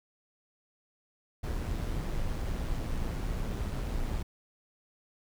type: noise with amplitude modulation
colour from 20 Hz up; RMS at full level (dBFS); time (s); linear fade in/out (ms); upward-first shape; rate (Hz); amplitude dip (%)
brown; -31; 1.43-4.23; 10; sine; 114; 35
effects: none